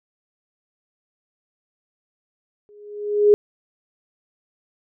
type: tone with exponential growth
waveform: sine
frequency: 414.7 Hz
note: G#4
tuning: 3 cents flat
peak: -7 dBFS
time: 2.69-3.34 s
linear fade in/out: 0 ms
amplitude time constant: 140 ms
effects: none